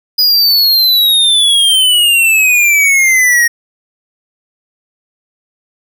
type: exponential sweep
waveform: square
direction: down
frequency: 4978 to 1864.7 Hz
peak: -7 dBFS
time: 0.18-3.48 s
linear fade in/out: 10 ms
effects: none